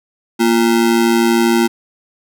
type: ring-modulated tone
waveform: square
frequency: 290 Hz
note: D4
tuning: 22 cents flat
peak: -8 dBFS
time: 0.39-1.68 s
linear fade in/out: 20 ms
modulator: 56.3 Hz
effects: none